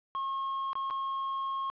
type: tone with dropouts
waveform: triangle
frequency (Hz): 1082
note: C#6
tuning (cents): -42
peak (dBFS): -29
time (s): 0.15-1.7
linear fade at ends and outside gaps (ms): 0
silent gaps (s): 0.731-0.754 / 0.901-0.908
effects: resampled to 11025 Hz + 11-bit